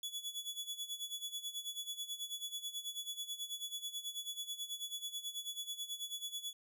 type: tone with tremolo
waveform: sawtooth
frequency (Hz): 3400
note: G#7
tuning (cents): +40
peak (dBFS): -35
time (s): 0.03-6.53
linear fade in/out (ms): 2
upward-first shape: sine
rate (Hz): 9.2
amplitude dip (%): 80
effects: none